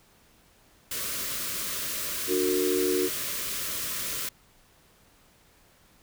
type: band-stop noise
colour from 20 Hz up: white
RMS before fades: -32 dBFS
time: 0.91-4.29 s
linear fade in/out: 5 ms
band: 660 to 1000 Hz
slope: 96 dB/octave
type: chord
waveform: sine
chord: D augmented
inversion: none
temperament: just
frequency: 293.7 / 367.1 / 458.9 Hz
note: D4 / F#4 / A#4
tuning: 0 / -14 / -27 cents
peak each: -30 / -25 / -30 dBFS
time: 2.27-3.1 s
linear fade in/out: 50 ms
effects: pink hiss -60 dBFS RMS until 6.02 s